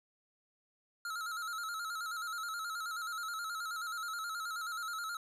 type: tone with vibrato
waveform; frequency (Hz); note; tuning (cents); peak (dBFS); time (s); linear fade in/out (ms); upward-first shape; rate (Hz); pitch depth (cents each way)
square; 1350; E6; +41; -38; 1.05-5.17; 2; square; 9.4; 70
effects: resampled to 32000 Hz + 12-bit

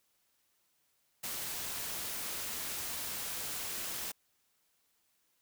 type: noise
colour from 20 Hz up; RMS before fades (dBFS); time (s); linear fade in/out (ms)
white; -39; 1.23-4.12; 10
effects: white hiss -75 dBFS RMS until 5.41 s

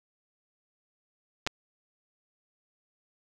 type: clicks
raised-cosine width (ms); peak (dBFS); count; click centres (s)
0.2; -12; 2; 1.466 / 1.473
effects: none

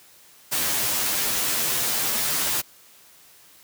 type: noise with comb filter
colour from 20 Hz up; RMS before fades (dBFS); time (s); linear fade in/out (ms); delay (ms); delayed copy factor
white; -24; 0.51-2.62; 20; 11; -0.95
effects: white hiss -52 dBFS RMS until 3.63 s + high-pass 60 Hz 12 dB/octave

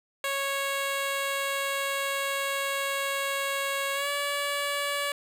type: tone with pitch glide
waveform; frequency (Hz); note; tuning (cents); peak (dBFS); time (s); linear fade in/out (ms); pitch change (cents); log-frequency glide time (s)
10% pulse; 552 to 572.1; C#5 to D5; -7 to -45; -19; 0.24-5.12; 2; +62; 3.94-4.09
effects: none

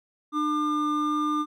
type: tone pair together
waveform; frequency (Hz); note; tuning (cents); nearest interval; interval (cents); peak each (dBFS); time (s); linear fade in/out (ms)
triangle; 300.2 / 1201; D4 / D6; +38 / +38; 2 octaves; 2400; -24 / -24; 0.32-1.46; 50
effects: none

